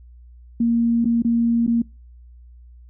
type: tone with dropouts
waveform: sine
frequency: 233.2 Hz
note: A#3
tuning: 1 cent sharp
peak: -15 dBFS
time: 0.6-1.82 s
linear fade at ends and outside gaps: 5 ms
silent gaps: 1.046-1.054 / 1.222-1.247 / 1.666-1.676 s
effects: noise-tail reverb RT60 0.3 s tail -25 dB re dry + added 60 Hz sine -42 dBFS peak until 2.89 s